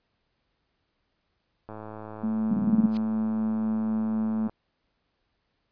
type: click train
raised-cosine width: 1 ms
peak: -26 dBFS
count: 304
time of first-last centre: 1.69-4.496 s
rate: 108 Hz
type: tone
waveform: sine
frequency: 220 Hz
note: A3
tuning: in tune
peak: -24 dBFS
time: 2.23-4.48 s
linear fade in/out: 10 ms
type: tone bursts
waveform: sine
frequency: 214.6 Hz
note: A3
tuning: 43 cents flat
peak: -17 dBFS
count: 7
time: 2.51-2.861 s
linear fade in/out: 5 ms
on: 27 ms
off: 27 ms
type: noise with exponential growth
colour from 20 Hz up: blue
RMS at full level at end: -30 dBFS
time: 2.88-2.97 s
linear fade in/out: 0 ms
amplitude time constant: 18 ms
effects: pink hiss -75 dBFS RMS until 5.71 s + resampled to 11025 Hz